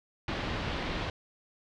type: low-pass noise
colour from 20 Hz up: pink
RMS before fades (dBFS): -34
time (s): 0.28-1.1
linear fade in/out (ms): 2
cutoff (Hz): 4000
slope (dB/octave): 24
effects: none